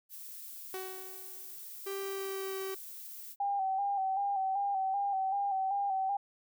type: noise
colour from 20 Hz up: violet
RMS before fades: -46 dBFS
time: 0.09-3.36 s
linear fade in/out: 50 ms
type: tone with exponential decay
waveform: sawtooth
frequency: 376.4 Hz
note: F#4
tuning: 30 cents sharp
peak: -33 dBFS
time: 0.74-1.8 s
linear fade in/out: 1 ms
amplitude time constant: 230 ms
type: tone with pitch glide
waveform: 45% pulse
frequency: 392 to 384.8 Hz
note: G4 to G4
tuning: 0 to -32 cents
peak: -36 dBFS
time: 1.86-2.75 s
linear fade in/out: 10 ms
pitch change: -32 cents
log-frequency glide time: 1.99-2.56 s
type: tone with vibrato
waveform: sine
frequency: 784 Hz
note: G5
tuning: in tune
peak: -29 dBFS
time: 3.4-6.17 s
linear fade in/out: 5 ms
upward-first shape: square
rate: 2.6 Hz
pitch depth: 41 cents each way
effects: none